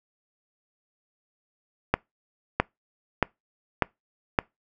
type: accelerating click train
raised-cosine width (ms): 0.5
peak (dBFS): -4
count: 5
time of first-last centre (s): 1.94-4.389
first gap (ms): 660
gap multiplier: 0.95
effects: noise-tail reverb RT60 0.2 s tail -25 dB re dry